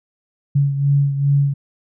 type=beating tone pair; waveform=sine; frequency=140.5 / 143 Hz; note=C#3 / D3; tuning=+24 / -46 cents; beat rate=2.5 Hz; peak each=-14 / -21 dBFS; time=0.55-1.54 s; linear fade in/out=10 ms; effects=none